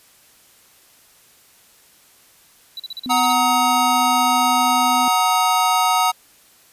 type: tone bursts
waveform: triangle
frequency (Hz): 3951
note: B7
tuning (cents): 0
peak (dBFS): -26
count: 9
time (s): 2.77-3.325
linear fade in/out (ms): 2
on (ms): 27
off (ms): 39
type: tone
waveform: sine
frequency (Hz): 251.9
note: B3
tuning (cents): +34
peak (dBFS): -24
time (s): 3.06-5.08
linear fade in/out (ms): 0
type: chord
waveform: square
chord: D# minor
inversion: first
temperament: equal with one note detuned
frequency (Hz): 740 / 932.3 / 1267.7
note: F#5 / A#5 / D#6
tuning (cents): 0 / 0 / +32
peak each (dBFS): -20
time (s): 3.09-6.12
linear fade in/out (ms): 20
effects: white hiss -52 dBFS RMS until 6.72 s + resampled to 32000 Hz